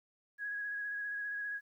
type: tone with vibrato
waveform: sine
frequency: 1661.2 Hz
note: G#6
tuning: in tune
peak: -36 dBFS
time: 0.38-1.61 s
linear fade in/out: 50 ms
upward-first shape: square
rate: 15 Hz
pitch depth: 15 cents each way
effects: 12-bit